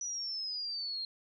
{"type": "exponential sweep", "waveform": "sine", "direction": "down", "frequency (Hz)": [5920, 4186], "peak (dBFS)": -35, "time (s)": [0.01, 1.05], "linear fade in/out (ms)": 2, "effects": []}